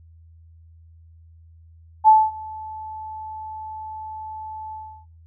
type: tone with ADSR envelope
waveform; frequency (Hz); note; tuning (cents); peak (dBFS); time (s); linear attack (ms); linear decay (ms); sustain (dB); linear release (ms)
sine; 870; A5; -20; -7; 2.04-5.06; 39; 230; -24; 330
effects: noise-tail reverb RT60 0.3 s tail -19 dB re dry + added 82 Hz sine -46 dBFS peak until 5.26 s